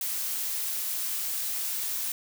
blue noise, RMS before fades -31 dBFS, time 0.01-2.12 s, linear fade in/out 2 ms, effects none

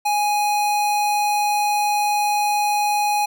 square tone, 830.6 Hz, G#5, in tune, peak -18 dBFS, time 0.05-3.26 s, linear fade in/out 10 ms, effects none

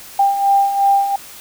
sine beating tone pair, 792 / 794.8 Hz, G5 / G5, +18 / +24 cents, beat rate 2.8 Hz, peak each -19 / -12 dBFS, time 0.19-1.16 s, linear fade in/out 5 ms, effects white hiss -37 dBFS RMS until 1.4 s

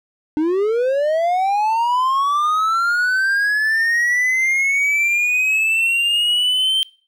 triangle linear sweep, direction up, 296 to 3138 Hz, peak -13 dBFS, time 0.37-6.83 s, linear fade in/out 0 ms, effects noise-tail reverb RT60 0.4 s tail -23 dB re dry

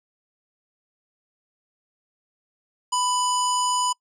square tone with low-pass filter, 994 Hz, B5, 11 cents sharp, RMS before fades -23 dBFS, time 2.92-3.93 s, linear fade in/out 10 ms, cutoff 7800 Hz, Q 6.5, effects noise-tail reverb RT60 0.1 s tail -26 dB re dry

